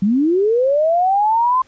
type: linear sweep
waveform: sine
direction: up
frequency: 185 to 1046.5 Hz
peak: -12 dBFS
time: 0.02-1.62 s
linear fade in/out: 5 ms
effects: pink hiss -53 dBFS RMS until 1.67 s + resampled to 16000 Hz